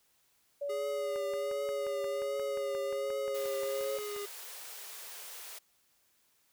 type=tone with pitch glide; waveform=sine; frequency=570 to 543.6 Hz; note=C#5 to C#5; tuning=+48 to -34 cents; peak=-33 dBFS; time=0.61-3.98 s; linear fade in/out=10 ms; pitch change=-82 cents; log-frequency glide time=1.01-3.6 s
type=tone with vibrato; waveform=square; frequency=411 Hz; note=G#4; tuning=18 cents flat; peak=-38 dBFS; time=0.69-4.26 s; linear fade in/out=10 ms; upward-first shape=triangle; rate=1.3 Hz; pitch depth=46 cents each way
type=click train; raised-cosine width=0.5 ms; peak=-33 dBFS; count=18; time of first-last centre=1.16-4.164 s; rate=5.66 Hz
type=high-pass noise; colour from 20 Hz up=white; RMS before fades=-46 dBFS; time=3.34-5.59 s; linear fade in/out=10 ms; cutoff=380 Hz; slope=96 dB/octave
effects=white hiss -71 dBFS RMS until 6.52 s